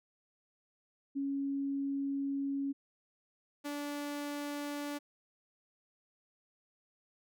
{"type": "tone pair in turn", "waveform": ["sine", "sawtooth"], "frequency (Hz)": [277.2, 289.9], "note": ["C#4", "D4"], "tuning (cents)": [0, -22], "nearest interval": "minor second", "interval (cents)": 78, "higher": "second", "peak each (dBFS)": [-32, -33], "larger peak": "first", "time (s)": [[1.15, 2.73], [3.64, 4.99]], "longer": "first", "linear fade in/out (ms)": 20, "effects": []}